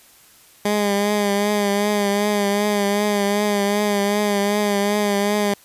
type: tone with vibrato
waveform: 15% pulse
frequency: 204.6 Hz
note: G#3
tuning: 26 cents flat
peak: -11 dBFS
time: 0.65-5.54 s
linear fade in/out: 5 ms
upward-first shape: triangle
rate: 2.6 Hz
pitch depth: 44 cents each way
effects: white hiss -50 dBFS RMS until 5.64 s + resampled to 32000 Hz